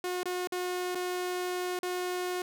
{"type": "tone with dropouts", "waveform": "sawtooth", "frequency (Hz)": 361.2, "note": "F#4", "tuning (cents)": -42, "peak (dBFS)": -27, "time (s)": [0.04, 2.42], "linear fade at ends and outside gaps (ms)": 2, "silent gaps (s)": [[0.232, 0.256], [0.473, 0.522], [0.948, 0.954], [1.79, 1.83]], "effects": []}